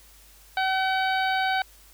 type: harmonic tone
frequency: 760 Hz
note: F#5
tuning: 46 cents sharp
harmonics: 1 / 2 / 3 / 4 / 5 / 6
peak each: -24 / -27 / -33 / -37 / -35 / -39 dBFS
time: 0.57-1.62 s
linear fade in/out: 2 ms
effects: added 50 Hz sine -54 dBFS peak until 1.93 s + white hiss -54 dBFS RMS until 1.93 s